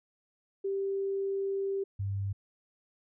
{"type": "tone pair in turn", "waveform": "sine", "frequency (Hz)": [392, 98.85], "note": ["G4", "G2"], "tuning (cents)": [0, 15], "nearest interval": "2 octaves", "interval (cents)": 2385, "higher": "first", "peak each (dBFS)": [-29, -30], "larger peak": "first", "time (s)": [[0.64, 1.84], [1.99, 2.33]], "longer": "first", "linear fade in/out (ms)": 10, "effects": []}